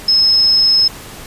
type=tone; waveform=sine; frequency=5180 Hz; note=E8; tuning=31 cents flat; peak=-8 dBFS; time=0.08-0.88 s; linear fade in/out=5 ms; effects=pink hiss -33 dBFS RMS until 1.26 s + resampled to 32000 Hz